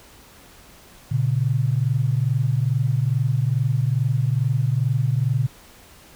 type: tone pair together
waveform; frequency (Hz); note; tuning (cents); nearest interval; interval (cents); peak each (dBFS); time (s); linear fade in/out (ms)
sine; 118.1 / 140.45; A#2 / C#3; +23 / +23; minor third; 300; -20 / -21; 1.11-5.47; 10
effects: pink hiss -48 dBFS RMS until 6.15 s